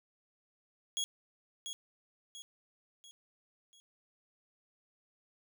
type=tone with echo; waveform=25% pulse; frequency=3322 Hz; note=G#7; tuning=in tune; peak=-29 dBFS; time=0.97-1.04 s; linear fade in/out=0 ms; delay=690 ms; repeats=4; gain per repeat=-7 dB; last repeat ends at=3.8 s; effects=none